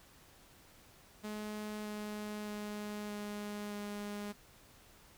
sawtooth tone with pitch steps, 211.7 / 210.2 / 208.8 / 207.3 / 205.9 Hz, G#3 / G#3 / G#3 / G#3 / G#3, +33 / +21 / +10 / -3 / -15 cents, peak -36 dBFS, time 1.23-4.33 s, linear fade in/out 20 ms, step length 620 ms, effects pink hiss -61 dBFS RMS until 5.17 s

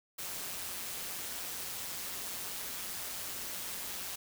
white noise with amplitude modulation, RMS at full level -38 dBFS, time 0.18-4.16 s, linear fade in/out 10 ms, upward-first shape sine, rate 183 Hz, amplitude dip 50%, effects none

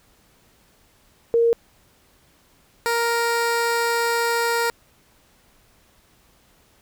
sine / 15% pulse tone pair in turn, 465.2 / 467.3 Hz, A#4 / A#4, -4 / +4 cents, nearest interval unison, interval 8 cents, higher second, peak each -14 / -13 dBFS, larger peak second, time 1.34-1.53 / 2.86-4.7 s, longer second, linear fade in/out 0 ms, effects pink hiss -58 dBFS RMS until 6.81 s

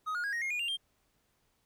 triangle tone with pitch steps, 1257 / 1435.6 / 1639.6 / 1872.5 / 2139 / 2442 / 2789 / 3186 Hz, D#6 / F6 / G#6 / A#6 / C7 / D#7 / F7 / G7, +17 / +47 / -23 / +7 / +38 / -33 / -3 / +27 cents, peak -30 dBFS, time 0.06-0.772 s, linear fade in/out 20 ms, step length 89 ms, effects pink hiss -74 dBFS RMS until 1.65 s

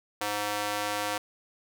square tone with high-pass filter, 103.83 Hz, G#2, in tune, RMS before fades -31 dBFS, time 0.21-1.18 s, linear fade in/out 5 ms, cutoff 650 Hz, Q 0.86, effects none

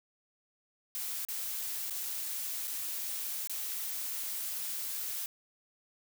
blue noise with dropouts, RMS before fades -37 dBFS, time 0.95-5.26 s, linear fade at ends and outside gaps 0 ms, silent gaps 1.25-1.286 / 1.898-1.907 / 2.673-2.678 / 3.473-3.496 s, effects none

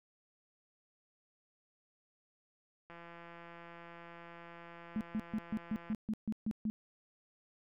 click train, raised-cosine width 0.5 ms, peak -37 dBFS, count 516, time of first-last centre 2.9-5.929 s, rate 170 Hz
sine tone bursts, 216.7 Hz, A3, 26 cents flat, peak -32 dBFS, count 10, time 4.96-6.7 s, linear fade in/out 0 ms, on 48 ms, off 140 ms
effects none

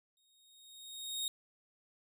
sawtooth tone with exponential growth, 3731 Hz, A#7, 1 cent sharp, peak -30 dBFS, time 0.17-1.28 s, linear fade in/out 1 ms, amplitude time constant 240 ms, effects none

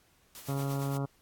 white noise with tremolo, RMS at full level -45 dBFS, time 0.35-0.97 s, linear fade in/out 0 ms, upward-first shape sine, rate 8.7 Hz, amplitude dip 55%
harmonic tone, 138.59 Hz, C#3, in tune, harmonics 1 / 2 / 3 / 4 / 5 / 6 / 7 / 8 / 9 / 10, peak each -31 / -37 / -41 / -43 / -45 / -47 / -48 / -49 / -50 / -51 dBFS, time 0.48-1.06 s, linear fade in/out 10 ms
effects pink hiss -66 dBFS RMS until 1.21 s + AAC 64 kbps

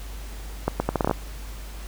accelerating click train, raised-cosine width 1 ms, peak -7 dBFS, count 9, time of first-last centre 0.68-1.112 s, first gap 120 ms, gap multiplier 0.75, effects added 50 Hz sine -34 dBFS peak until 1.87 s + pink hiss -44 dBFS RMS until 1.87 s

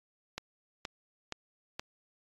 click train, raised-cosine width 0.2 ms, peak -19 dBFS, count 4, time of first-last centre 0.38-1.795 s, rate 2.12 Hz, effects AAC 32 kbps

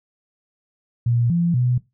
sine tone with pitch steps, 118.9 / 171.3 / 124 Hz, A#2 / F3 / B2, +35 / -33 / +7 cents, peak -16 dBFS, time 1.06-1.78 s, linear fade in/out 5 ms, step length 240 ms, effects noise-tail reverb RT60 0.2 s tail -17 dB re dry

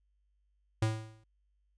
square tone with exponential decay, 110 Hz, A2, in tune, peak -25 dBFS, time 0.82-1.24 s, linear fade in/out 5 ms, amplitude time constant 91 ms, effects added 50 Hz sine -70 dBFS peak until 1.77 s + resampled to 22050 Hz

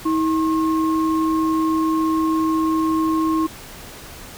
sine tone pair together, 319.9 / 1076 Hz, D#4 / C6, +48 / +48 cents, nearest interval octave + major sixth, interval 2100 cents, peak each -17 / -23 dBFS, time 0.05-3.47 s, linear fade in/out 10 ms, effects pink hiss -38 dBFS RMS until 4.37 s

